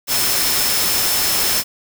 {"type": "tone in noise", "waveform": "sine", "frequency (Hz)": 5274, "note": "E8", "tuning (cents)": 0, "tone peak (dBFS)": -23, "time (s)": [0.07, 1.64], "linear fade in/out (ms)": 50, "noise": "white", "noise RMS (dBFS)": -18, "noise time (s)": [0.07, 1.64], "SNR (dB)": -8, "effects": []}